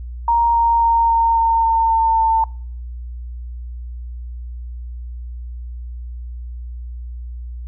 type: tone with pitch steps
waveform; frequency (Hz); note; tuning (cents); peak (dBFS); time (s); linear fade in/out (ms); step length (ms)
sine; 934 / 928.6 / 923.3 / 918 / 912.7 / 907.4 / 902.2 / 897; A#5 / A#5 / A#5 / A#5 / A#5 / A#5 / A5 / A5; +3 / -7 / -17 / -27 / -37 / -47 / +43 / +33; -12; 0.28-2.44; 2; 270
effects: noise-tail reverb RT60 0.5 s tail -25 dB re dry + added 60 Hz sine -27 dBFS peak until 7.67 s